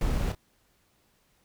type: noise with echo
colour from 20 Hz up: brown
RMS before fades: -27 dBFS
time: 0.01-0.32 s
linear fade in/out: 2 ms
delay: 30 ms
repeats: 1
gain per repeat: -9 dB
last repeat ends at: 0.35 s
effects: pink hiss -68 dBFS RMS until 1.44 s